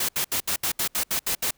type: noise bursts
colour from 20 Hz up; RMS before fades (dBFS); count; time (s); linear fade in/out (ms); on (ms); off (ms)
white; -25; 10; 0-1.509; 5; 87; 71
effects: pink hiss -63 dBFS RMS until 1.57 s